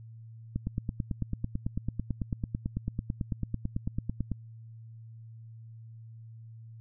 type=click train; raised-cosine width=5 ms; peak=-18 dBFS; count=35; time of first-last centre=0.56-4.317 s; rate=9.05 Hz; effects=added 113 Hz sine -45 dBFS peak until 6.8 s